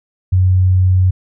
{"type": "tone", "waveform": "sine", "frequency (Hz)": 92.5, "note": "F#2", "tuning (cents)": 0, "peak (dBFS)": -8, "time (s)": [0.32, 1.11], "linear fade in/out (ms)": 10, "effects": []}